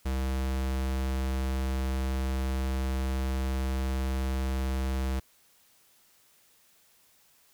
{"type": "tone", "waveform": "square", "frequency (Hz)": 65.7, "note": "C2", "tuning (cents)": 8, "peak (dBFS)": -28, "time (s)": [0.05, 5.2], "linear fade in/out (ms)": 10, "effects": ["white hiss -63 dBFS RMS until 7.53 s"]}